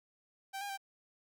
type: tone with pitch steps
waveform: sawtooth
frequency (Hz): 779 / 808 / 784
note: G5 / G#5 / G5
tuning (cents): -11 / -48 / 0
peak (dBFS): -35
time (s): 0.53-0.776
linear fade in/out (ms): 20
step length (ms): 82
effects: none